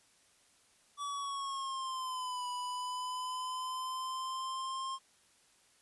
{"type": "linear two-way sweep", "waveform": "square", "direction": "down then up", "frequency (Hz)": [1152, 986, 1065], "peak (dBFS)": -37, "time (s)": [0.97, 4.99], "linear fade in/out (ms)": 50, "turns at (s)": 2.47, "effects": ["white hiss -67 dBFS RMS until 5.81 s", "resampled to 24000 Hz"]}